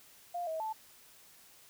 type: tone with pitch steps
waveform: sine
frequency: 701 / 640 / 876 Hz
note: F5 / D#5 / A5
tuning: +6 / +49 / -8 cents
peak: -34 dBFS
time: 0.34-0.73 s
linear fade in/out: 10 ms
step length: 130 ms
effects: white hiss -59 dBFS RMS until 1.69 s